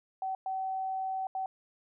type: tone bursts at uneven times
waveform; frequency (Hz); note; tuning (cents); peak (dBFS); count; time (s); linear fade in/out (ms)
sine; 762; G5; -49; -31; 3; 0.22-0.35 / 0.46-1.27 / 1.35-1.46; 2
effects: none